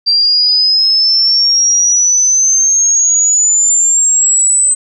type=exponential sweep; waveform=sine; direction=up; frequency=4699 to 8120 Hz; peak=-7 dBFS; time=0.06-4.75 s; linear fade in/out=20 ms; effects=none